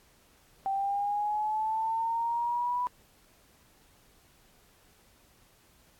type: linear sweep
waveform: sine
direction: up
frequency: 776 to 990 Hz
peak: -27 dBFS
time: 0.66-2.87 s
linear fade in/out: 0 ms
effects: pink hiss -62 dBFS RMS until 5.99 s + AAC 64 kbps